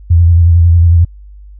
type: tone with vibrato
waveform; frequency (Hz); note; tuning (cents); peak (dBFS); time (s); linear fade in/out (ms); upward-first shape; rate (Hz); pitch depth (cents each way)
sine; 84.9; F2; -48; -3; 0.1-1.05; 10; square; 11; 38
effects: added 50 Hz sine -31 dBFS peak until 1.59 s